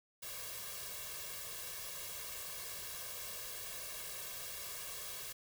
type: noise with comb filter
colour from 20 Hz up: white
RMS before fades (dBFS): -45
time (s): 0.22-5.33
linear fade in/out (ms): 10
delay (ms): 1.8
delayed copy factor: +0.95
effects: none